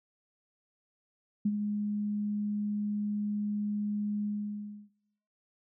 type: tone with ADSR envelope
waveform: sine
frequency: 207.7 Hz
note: G#3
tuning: in tune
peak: -23 dBFS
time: 1.45-4.9 s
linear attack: 8 ms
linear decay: 52 ms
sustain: -6 dB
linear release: 650 ms
effects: noise-tail reverb RT60 0.9 s tail -18 dB re dry